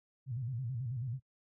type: tone with vibrato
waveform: sine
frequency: 123.47 Hz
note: B2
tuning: in tune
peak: -35 dBFS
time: 0.26-1.2 s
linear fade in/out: 50 ms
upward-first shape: square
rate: 9.2 Hz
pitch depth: 130 cents each way
effects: noise-tail reverb RT60 0.1 s tail -21 dB re dry